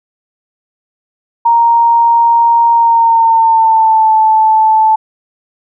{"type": "tone with pitch glide", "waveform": "sine", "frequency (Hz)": [932.3, 874.9], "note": ["A#5", "A5"], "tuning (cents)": [0, -10], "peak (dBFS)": -5, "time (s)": [1.45, 4.96], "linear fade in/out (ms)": 10, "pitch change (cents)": -110, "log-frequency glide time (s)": [2.73, 4.13], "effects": []}